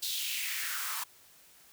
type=noise with high-pass filter sweep; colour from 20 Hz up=white; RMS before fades=-35 dBFS; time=0.02-1.04 s; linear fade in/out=10 ms; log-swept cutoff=4000 to 1000 Hz; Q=3.7; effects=white hiss -59 dBFS RMS until 1.72 s